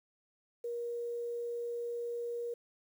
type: tone with quantisation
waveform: sine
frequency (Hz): 474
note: A#4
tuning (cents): +29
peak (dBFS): -35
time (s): 0.64-2.54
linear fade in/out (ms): 5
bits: 10
effects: none